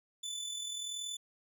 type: tone with amplitude modulation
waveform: 25% pulse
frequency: 3500 Hz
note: A7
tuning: 10 cents flat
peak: -32 dBFS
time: 0.23-1.17 s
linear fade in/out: 10 ms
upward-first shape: sine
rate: 40.9 Hz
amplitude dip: 45%
effects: none

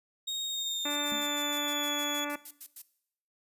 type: tone with pitch glide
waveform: 35% pulse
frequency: 3729 to 3400 Hz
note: A#7 to G#7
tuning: 0 to +40 cents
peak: -30 dBFS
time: 0.27-2.25 s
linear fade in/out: 10 ms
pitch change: -160 cents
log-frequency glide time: 0.45-1.93 s
type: harmonic tone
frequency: 291.5 Hz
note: D4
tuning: 13 cents flat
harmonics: 1 / 2 / 3 / 4 / 5 / 6 / 7 / 8 / 9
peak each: -36 / -39 / -41 / -42 / -43 / -44 / -44 / -45 / -46 dBFS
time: 0.85-2.36 s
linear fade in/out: 5 ms
type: noise bursts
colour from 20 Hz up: violet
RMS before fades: -41 dBFS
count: 13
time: 0.9-2.82 s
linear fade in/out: 5 ms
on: 60 ms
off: 95 ms
type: tone with exponential decay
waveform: triangle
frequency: 224.6 Hz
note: A3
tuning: 36 cents sharp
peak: -33 dBFS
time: 1.12-1.37 s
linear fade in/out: 0 ms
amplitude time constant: 53 ms
effects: noise-tail reverb RT60 0.7 s tail -18 dB re dry + resampled to 32000 Hz

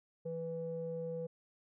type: tone with low-pass filter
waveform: square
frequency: 164.81 Hz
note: E3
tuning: in tune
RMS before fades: -40 dBFS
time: 0.25-1.27 s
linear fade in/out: 10 ms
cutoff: 470 Hz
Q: 7.8
effects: none

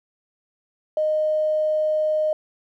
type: tone with tanh clipping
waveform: triangle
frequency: 617 Hz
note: D#5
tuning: 15 cents flat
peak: -18 dBFS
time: 0.97-2.33 s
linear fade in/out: 2 ms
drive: 3 dB
effects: none

